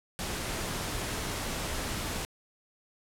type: noise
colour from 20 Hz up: pink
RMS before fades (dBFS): -34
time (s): 0.19-2.25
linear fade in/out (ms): 0
effects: low-pass 12000 Hz 12 dB/octave